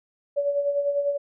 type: tone with tremolo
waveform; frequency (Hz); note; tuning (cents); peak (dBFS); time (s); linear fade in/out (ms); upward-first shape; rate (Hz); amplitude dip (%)
sine; 570; C#5; +48; -19; 0.36-1.18; 20; sine; 10; 55
effects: none